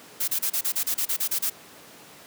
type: noise bursts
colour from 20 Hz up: blue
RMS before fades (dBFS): -25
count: 12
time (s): 0.2-1.5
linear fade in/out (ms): 10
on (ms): 79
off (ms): 32
effects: pink hiss -47 dBFS RMS until 2.26 s + high-pass 200 Hz 12 dB/octave